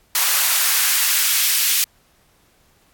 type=noise with high-pass filter sweep; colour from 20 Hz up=white; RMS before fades=-17 dBFS; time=0.15-1.84 s; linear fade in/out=2 ms; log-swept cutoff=920 to 2500 Hz; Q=0.93; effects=pink hiss -58 dBFS RMS until 2.93 s + AAC 64 kbps